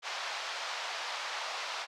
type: band-pass noise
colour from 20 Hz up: pink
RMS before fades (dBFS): -38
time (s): 0.02-1.87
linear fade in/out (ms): 50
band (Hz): 690 to 5500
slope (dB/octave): 24
effects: none